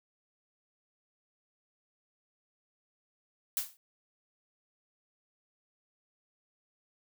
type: noise with exponential decay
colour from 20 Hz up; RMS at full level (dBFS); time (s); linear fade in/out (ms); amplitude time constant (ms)
blue; -28; 3.57-3.77; 1; 42
effects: none